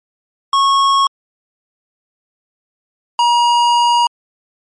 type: tone pair in turn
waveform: square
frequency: 1098 / 953.1 Hz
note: C#6 / A#5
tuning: -17 / +38 cents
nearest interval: major second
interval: 245 cents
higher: first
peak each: -10 dBFS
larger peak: neither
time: 0.53-1.07 / 3.19-4.07 s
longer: second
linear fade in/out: 2 ms
effects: low-pass 6000 Hz 12 dB/octave + MP3 48 kbps